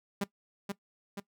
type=tone with echo; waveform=sawtooth; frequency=200 Hz; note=G3; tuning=35 cents sharp; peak=-25 dBFS; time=0.21-0.24 s; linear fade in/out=5 ms; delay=480 ms; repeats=2; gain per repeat=-4 dB; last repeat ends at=1.2 s; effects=noise-tail reverb RT60 0.1 s tail -19 dB re dry